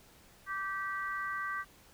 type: harmonic tone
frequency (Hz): 389.1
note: G4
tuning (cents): -13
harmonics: 3 / 4 / 5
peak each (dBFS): -37 / -38 / -41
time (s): 0.46-1.65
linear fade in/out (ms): 50
effects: pink hiss -60 dBFS RMS until 1.93 s